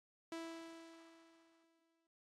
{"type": "tone with exponential decay", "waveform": "sawtooth", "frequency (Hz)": 329.6, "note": "E4", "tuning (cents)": 0, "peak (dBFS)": -39, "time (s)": [0.32, 2.07], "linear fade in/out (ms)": 2, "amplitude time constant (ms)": 380, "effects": ["low-pass 8000 Hz 12 dB/octave", "AAC 48 kbps"]}